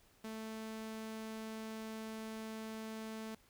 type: tone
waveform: sawtooth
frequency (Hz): 220.4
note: A3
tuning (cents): +3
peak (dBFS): -39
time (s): 0.24-3.35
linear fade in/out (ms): 5
effects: pink hiss -68 dBFS RMS until 3.49 s